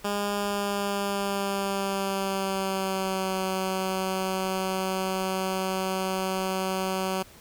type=tone with pitch glide; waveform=10% pulse; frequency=203.6 to 188.87 Hz; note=G#3 to F#3; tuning=-34 to +36 cents; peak=-18 dBFS; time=0.04-7.23 s; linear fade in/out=10 ms; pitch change=-130 cents; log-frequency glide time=0.35-3.4 s; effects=pink hiss -51 dBFS RMS until 7.4 s